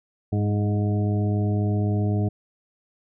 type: harmonic tone with a mistuned harmonic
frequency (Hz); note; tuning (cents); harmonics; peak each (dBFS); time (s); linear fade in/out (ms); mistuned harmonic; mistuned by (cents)
103.83; G#2; 0; 1 / 2 / 3 / 4 / 6 / 7; -21 / -27 / -31 / -33 / -37 / -38; 0.32-2.29; 10; 2; -33
effects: none